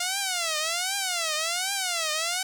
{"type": "tone with vibrato", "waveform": "5% pulse", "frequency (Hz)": 698.5, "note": "F5", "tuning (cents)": 0, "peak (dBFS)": -14, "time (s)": [0, 2.43], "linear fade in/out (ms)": 5, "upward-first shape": "triangle", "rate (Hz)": 1.3, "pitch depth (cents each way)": 250, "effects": []}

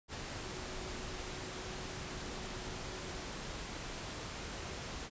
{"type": "tone in noise", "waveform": "sine", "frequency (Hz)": 370, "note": "F#4", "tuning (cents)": 0, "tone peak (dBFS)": -51, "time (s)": [0.41, 3.3], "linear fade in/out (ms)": 50, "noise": "pink", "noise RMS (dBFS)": -43, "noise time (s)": [0.08, 5.1], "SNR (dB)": -11, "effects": ["resampled to 16000 Hz"]}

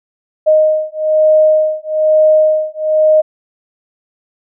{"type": "beating tone pair", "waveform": "sine", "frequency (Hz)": [620, 621.1], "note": ["D#5", "D#5"], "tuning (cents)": [-6, -3], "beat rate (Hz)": 1.1, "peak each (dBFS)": -11, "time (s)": [0.46, 3.22], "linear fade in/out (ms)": 20, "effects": []}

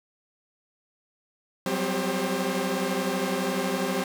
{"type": "tone cluster", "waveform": "sawtooth", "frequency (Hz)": [182.8, 194.8, 257.8, 397.6, 535], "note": ["F#3", "G3", "C4", "G4", "C5"], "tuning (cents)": [-21, -11, -26, 25, 38], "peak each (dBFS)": -28, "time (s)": [1.66, 4.04], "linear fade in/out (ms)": 2, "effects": []}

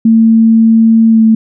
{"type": "tone with pitch glide", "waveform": "sine", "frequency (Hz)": [225.1, 222], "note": ["A3", "A3"], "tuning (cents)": [40, 16], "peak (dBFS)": -3, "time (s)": [0.05, 1.35], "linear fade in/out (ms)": 5, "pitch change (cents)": -24, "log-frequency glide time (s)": [1.09, 1.23], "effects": []}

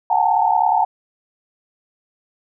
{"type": "tone cluster", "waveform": "sine", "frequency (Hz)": [732, 801, 872, 909], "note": ["F#5", "G5", "A5", "A#5"], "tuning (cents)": [-19, 37, -16, -44], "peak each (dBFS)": -19, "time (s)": [0.1, 0.85], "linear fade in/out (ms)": 5, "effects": []}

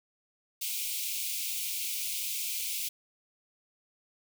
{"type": "high-pass noise", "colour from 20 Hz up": "white", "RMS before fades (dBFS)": -34, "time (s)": [0.61, 2.89], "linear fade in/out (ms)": 10, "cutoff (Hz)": 2200, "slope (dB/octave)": 96, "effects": []}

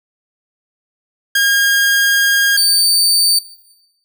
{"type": "tone pair in turn", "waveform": "sawtooth", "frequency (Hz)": [1622, 4588], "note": ["G#6", "D8"], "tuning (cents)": [-41, -41], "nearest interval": "octave + tritone", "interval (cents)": 1800, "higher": "second", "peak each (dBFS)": -7, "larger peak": "neither", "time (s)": [[1.35, 2.57], [2.57, 3.39]], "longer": "first", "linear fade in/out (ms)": 5, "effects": ["noise-tail reverb RT60 1.0 s tail -17 dB re dry"]}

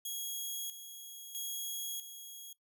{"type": "tone with tremolo", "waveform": "10% pulse", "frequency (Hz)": 3311, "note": "G#7", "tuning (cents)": -6, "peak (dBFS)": -29, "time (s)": [0.05, 2.53], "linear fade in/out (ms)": 5, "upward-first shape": "square", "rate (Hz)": 0.77, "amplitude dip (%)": 65, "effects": ["noise-tail reverb RT60 0.1 s tail -17 dB re dry"]}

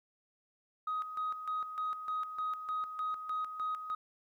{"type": "tone with tremolo", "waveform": "sine", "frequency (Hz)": 1256, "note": "D#6", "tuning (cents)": 16, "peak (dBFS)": -31, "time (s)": [0.87, 3.95], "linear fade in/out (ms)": 5, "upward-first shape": "square", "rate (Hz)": 3.3, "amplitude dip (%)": 65, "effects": ["tanh soft clip ceiling -29 dBFS", "12-bit"]}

